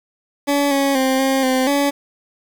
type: tone with pitch steps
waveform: 20% pulse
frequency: 284.6 / 276.8 / 263 / 267.4 / 259.2 / 283.3 Hz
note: C#4 / C#4 / C4 / C4 / C4 / C#4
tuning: +46 / -2 / +9 / +38 / -16 / +38 cents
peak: -10 dBFS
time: 0.47-1.91 s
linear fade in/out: 20 ms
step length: 240 ms
effects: 7-bit